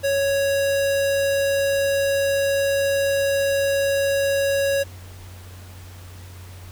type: tone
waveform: square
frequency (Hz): 554.4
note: C#5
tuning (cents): 0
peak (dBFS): -19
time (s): 0.03-4.84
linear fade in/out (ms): 20
effects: added 91 Hz sine -38 dBFS peak until 6.71 s + pink hiss -46 dBFS RMS until 6.71 s